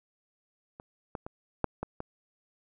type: clicks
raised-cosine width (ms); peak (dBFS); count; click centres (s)
1; -30 / -21 / -25 / -11 / -19 / -22; 6; 0.799 / 1.152 / 1.265 / 1.643 / 1.83 / 2.004
effects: none